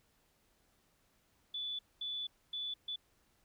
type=tone bursts at uneven times; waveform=sine; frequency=3468 Hz; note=A7; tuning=26 cents flat; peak=-37 dBFS; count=4; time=1.54-1.79 / 2.01-2.27 / 2.53-2.74 / 2.88-2.96 s; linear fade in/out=5 ms; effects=pink hiss -73 dBFS RMS until 3.44 s